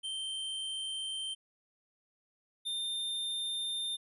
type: tone pair in turn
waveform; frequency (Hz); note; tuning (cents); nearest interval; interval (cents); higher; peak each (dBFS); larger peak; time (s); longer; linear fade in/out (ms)
square; 3126 / 3613; G7 / A7; -6 / +45; minor third; 251; second; -36 / -34; second; 0.03-1.35 / 2.65-3.97; neither; 20
effects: resampled to 32000 Hz